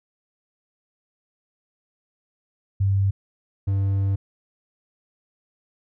sine / triangle tone pair in turn, 98 / 98 Hz, G2 / G2, 0 / 0 cents, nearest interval unison, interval 0 cents, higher neither, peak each -17 dBFS, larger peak neither, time 2.8-3.11 / 3.67-4.16 s, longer second, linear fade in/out 10 ms, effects none

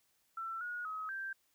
sine tone with pitch steps, 1340 / 1447 / 1273 / 1575 Hz, E6 / F#6 / D#6 / G6, +28 / -39 / +39 / +8 cents, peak -38 dBFS, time 0.37-1.33 s, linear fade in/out 5 ms, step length 240 ms, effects white hiss -75 dBFS RMS until 1.54 s

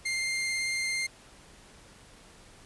sawtooth tone with vibrato, 2105 Hz, C7, 10 cents sharp, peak -25 dBFS, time 0.05-1.07 s, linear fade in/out 10 ms, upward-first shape sine, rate 18 Hz, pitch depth 9 cents each way, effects pink hiss -54 dBFS RMS until 2.65 s + resampled to 24000 Hz

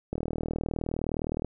click train, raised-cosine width 2 ms, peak -17 dBFS, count 53, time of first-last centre 0.13-1.446 s, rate 39.5 Hz, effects none

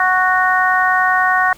harmonic tone, 370 Hz, F#4, in tune, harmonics 2 / 3 / 4 / 5, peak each -17 / -17 / -17 / -17 dBFS, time 0-1.53 s, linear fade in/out 2 ms, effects pink hiss -44 dBFS RMS until 1.57 s

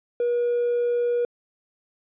triangle tone, 480.6 Hz, B4, 47 cents flat, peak -17 dBFS, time 0.2-1.25 s, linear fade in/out 2 ms, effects tanh soft clip ceiling -16 dBFS + resampled to 8000 Hz

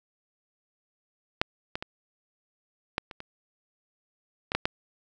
clicks, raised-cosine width 0.3 ms, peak -6 / -15 / -18 / -10 / -24 / -23 / -14 / -8 / -8 dBFS, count 9, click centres 1.415 / 1.755 / 1.825 / 2.981 / 3.112 / 3.204 / 4.519 / 4.55 / 4.655 s, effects none

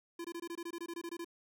square tone bursts, 340 Hz, F4, 46 cents flat, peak -40 dBFS, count 14, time 0.19-1.246 s, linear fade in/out 5 ms, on 55 ms, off 22 ms, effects none

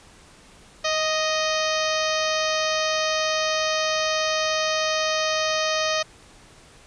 harmonic tone with a mistuned harmonic, 622.3 Hz, D#5, in tune, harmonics 1 / 2 / 3 / 4 / 5 / 6 / 7 / 8 / 9 / 10, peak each -25 / -28 / -30 / -31 / -32 / -33 / -33 / -34 / -35 / -35 dBFS, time 0.84-6.03 s, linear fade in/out 10 ms, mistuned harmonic 1, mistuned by +16 cents, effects pink hiss -50 dBFS RMS until 6.86 s + resampled to 22050 Hz

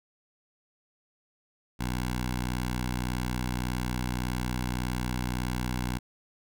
10% pulse tone with notch filter, 61.74 Hz, B1, in tune, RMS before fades -31 dBFS, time 1.79-5.99 s, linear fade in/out 20 ms, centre 410 Hz, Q 1.3, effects none

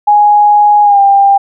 sine tone with pitch glide, 830.6 to 795.4 Hz, G#5 to G5, 0 to +25 cents, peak -3 dBFS, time 0.07-1.38 s, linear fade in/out 10 ms, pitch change -75 cents, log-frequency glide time 0.83-1 s, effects none

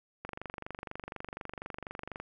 click train, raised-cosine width 0.5 ms, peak -24 dBFS, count 48, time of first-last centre 0.25-2.2 s, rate 24.1 Hz, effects none

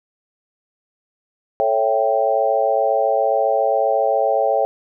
sine chord, A dominant seventh, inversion none, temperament equal with one note detuned, 440 / 554.4 / 661.9 / 784 Hz, A4 / C#5 / E5 / G5, 0 / 0 / +7 / 0 cents, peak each -23 / -19 / -20 / -20 dBFS, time 1.6-4.65 s, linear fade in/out 0 ms, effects none

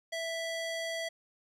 square tone with band-pass filter, 659.3 Hz, E5, in tune, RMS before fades -36 dBFS, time 0.12-1.09 s, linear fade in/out 10 ms, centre 3000 Hz, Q 0.54, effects none

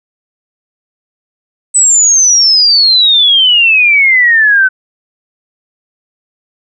sine exponential sweep, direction down, 8100 to 1503 Hz, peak -4 dBFS, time 1.74-4.69 s, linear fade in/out 20 ms, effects none

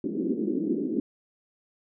white band-pass noise, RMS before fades -28 dBFS, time 0.04-1 s, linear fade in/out 2 ms, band 200 to 380 Hz, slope 48 dB/octave, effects none

